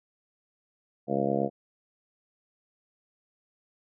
harmonic tone, 69 Hz, C#2, 7 cents flat, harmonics 2 / 3 / 4 / 5 / 6 / 7 / 8 / 9 / 10, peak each -36 / -31 / -34 / -33 / -36 / -31 / -34 / -35 / -32 dBFS, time 1.07-1.5 s, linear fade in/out 50 ms, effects none

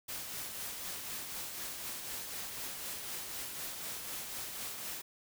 white noise with tremolo, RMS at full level -40 dBFS, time 0.08-5.02 s, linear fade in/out 10 ms, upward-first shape triangle, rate 4 Hz, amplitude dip 40%, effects none

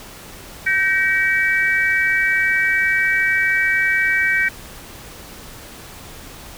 sine tone cluster, 1549 / 1889 / 2289 Hz, G6 / A#6 / D7, -21 / +22 / -45 cents, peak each -19 dBFS, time 0.66-4.49 s, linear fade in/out 10 ms, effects pink hiss -38 dBFS RMS until 6.57 s

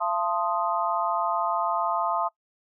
sine chord, F dominant seventh, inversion none, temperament equal with one note detuned, 682.1 / 880 / 1046.5 / 1244.5 Hz, F5 / A5 / C6 / Eb6, -41 / 0 / 0 / 0 cents, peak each -29 dBFS, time 0-2.29 s, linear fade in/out 20 ms, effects noise-tail reverb RT60 0.1 s tail -21 dB re dry

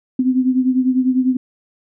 sine beating tone pair, 254.7 / 264.7 Hz, C4 / C4, -46 / +20 cents, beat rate 10 Hz, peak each -14 / -19 dBFS, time 0.19-1.37 s, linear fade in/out 5 ms, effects none

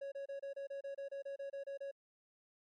triangle tone bursts, 554.4 Hz, C#5, in tune, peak -39 dBFS, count 14, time 0.01-1.914 s, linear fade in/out 10 ms, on 110 ms, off 28 ms, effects MP3 48 kbps

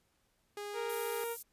sawtooth tone, 411.1 Hz, G#4, 18 cents flat, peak -36 dBFS, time 0.57-1.24 s, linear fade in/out 2 ms
harmonic tone, 466.2 Hz, A#4, in tune, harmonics 1 / 2 / 3 / 4 / 5 / 6 / 7 / 8, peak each -37 / -43 / -48 / -54 / -51 / -54 / -60 / -58 dBFS, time 0.73-1.37 s, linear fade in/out 50 ms
white high-pass noise, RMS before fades -43 dBFS, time 0.89-1.43 s, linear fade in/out 10 ms, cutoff 10000 Hz, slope 12 dB/octave
effects pink hiss -75 dBFS RMS until 1.52 s + resampled to 32000 Hz

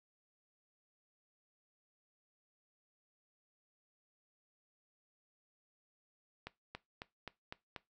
accelerating click train, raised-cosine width 0.3 ms, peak -27 dBFS, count 6, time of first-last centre 6.47-7.762 s, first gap 280 ms, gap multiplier 0.96, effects noise-tail reverb RT60 0.2 s tail -19 dB re dry

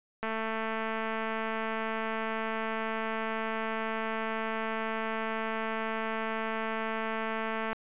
click train, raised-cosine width 0.5 ms, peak -19 dBFS, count 1666, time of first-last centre 0.23-7.73 s, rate 222 Hz, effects resampled to 8000 Hz

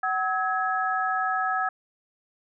sine tone cluster, 752 / 1288 / 1665 Hz, F#5 / E6 / G#6, +28 / -41 / +4 cents, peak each -27 / -27 / -29 dBFS, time 0.03-1.69 s, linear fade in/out 5 ms, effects none

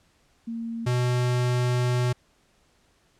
sine / square tone pair in turn, 229.7 / 123.7 Hz, A#3 / B2, -25 / +3 cents, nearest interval major seventh, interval 1072 cents, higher first, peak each -29 / -22 dBFS, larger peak second, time 0.47-0.86 / 0.86-2.13 s, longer second, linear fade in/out 10 ms, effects pink hiss -64 dBFS RMS until 3.19 s + low-pass 9000 Hz 12 dB/octave

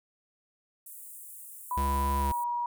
pink high-pass noise, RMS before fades -46 dBFS, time 0.86-2.44 s, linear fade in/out 5 ms, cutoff 8300 Hz, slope 48 dB/octave
sine tone with pitch glide, 990 to 958.5 Hz, B5 to A#5, +4 to +48 cents, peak -28 dBFS, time 1.71-2.66 s, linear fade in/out 2 ms, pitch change -56 cents, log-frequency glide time 2.18-2.29 s
square tone, 69.3 Hz, C#2, in tune, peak -29 dBFS, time 1.77-2.32 s, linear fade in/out 5 ms
effects none

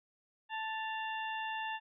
harmonic tone with a mistuned harmonic, 880 Hz, A5, in tune, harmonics 1 / 2 / 3 / 4, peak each -38 / -41 / -44 / -49 dBFS, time 0.49-1.8 s, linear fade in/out 50 ms, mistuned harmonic 3, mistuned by +83 cents, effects none

